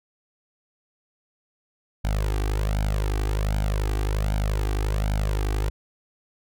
sawtooth tone with flanger, 51.5 Hz, G#1, 14 cents flat, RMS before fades -24 dBFS, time 2.04-5.7 s, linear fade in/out 10 ms, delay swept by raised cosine 1.3 to 2.6 ms, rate 1.3 Hz, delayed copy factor +1, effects none

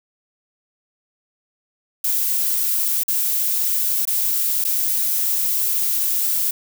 violet noise with dropouts, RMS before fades -20 dBFS, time 2.04-6.51 s, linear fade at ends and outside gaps 5 ms, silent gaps 3.035-3.08 / 4.053-4.073 / 4.642-4.649 s, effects none

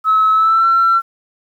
sine tone with pitch glide, 1292 to 1351.5 Hz, E6 to E6, -35 to +43 cents, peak -8 dBFS, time 0.04-1.02 s, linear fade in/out 50 ms, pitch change +78 cents, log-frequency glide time 0.33-0.67 s, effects tanh soft clip ceiling -5 dBFS + 8-bit

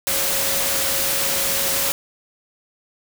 sine tone in noise, 549 Hz, C#5, 17 cents flat, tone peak -31 dBFS, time 0.07-1.92 s, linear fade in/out 0 ms, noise white, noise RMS -21 dBFS, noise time 0.07-1.92 s, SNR -13 dB, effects none

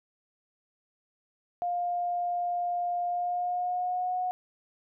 sine tone with pitch glide, 705 to 730.7 Hz, F5 to F#5, +16 to -22 cents, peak -27 dBFS, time 1.62-4.31 s, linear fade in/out 0 ms, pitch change +62 cents, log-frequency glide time 3.07-4.16 s, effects none

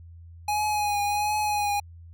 square tone with vibrato, 832 Hz, G#5, 3 cents sharp, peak -24 dBFS, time 0.48-1.8 s, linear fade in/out 5 ms, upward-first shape triangle, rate 1.4 Hz, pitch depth 34 cents each way, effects added 84 Hz sine -43 dBFS peak until 2.13 s

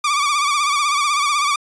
sawtooth tone with vibrato, 1165 Hz, D6, 14 cents flat, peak -12 dBFS, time 0.04-1.56 s, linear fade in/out 5 ms, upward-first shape sine, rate 16 Hz, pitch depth 71 cents each way, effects resampled to 22050 Hz

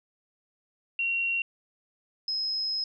sine tone pair in turn, 2744 / 5123 Hz, F7 / D#8, -31 / +50 cents, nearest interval major seventh, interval 1081 cents, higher second, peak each -25 / -27 dBFS, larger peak first, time 0.99-1.42 / 2.28-2.84 s, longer second, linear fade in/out 2 ms, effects none

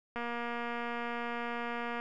click train, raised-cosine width 0.5 ms, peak -23 dBFS, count 437, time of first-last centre 0.16-2 s, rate 237 Hz, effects none

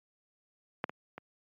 clicks, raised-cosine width 0.5 ms, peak -14 / -24 / -27 dBFS, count 3, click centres 0.841 / 0.895 / 1.18 s, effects high-pass 150 Hz 12 dB/octave + MP3 48 kbps

